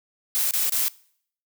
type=noise bursts; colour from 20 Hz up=blue; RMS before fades=-23 dBFS; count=3; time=0.35-0.882 s; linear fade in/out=0 ms; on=160 ms; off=26 ms; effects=noise-tail reverb RT60 0.6 s tail -22 dB re dry